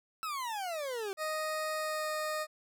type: exponential sweep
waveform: 40% pulse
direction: down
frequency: 1334 to 378.5 Hz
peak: -34 dBFS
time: 0.23-1.13 s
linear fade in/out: 0 ms
type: tone with pitch glide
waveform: 20% pulse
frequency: 622.3 to 616.6 Hz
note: D#5 to D#5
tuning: 0 to -16 cents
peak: -28 dBFS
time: 1.17-2.47 s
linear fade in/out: 50 ms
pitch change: -16 cents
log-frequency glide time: 1.75-2.1 s
effects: none